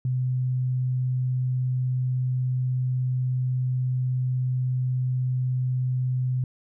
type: tone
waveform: sine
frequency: 127.4 Hz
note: C3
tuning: 46 cents flat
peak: -22 dBFS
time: 0.05-6.44 s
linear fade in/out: 2 ms
effects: none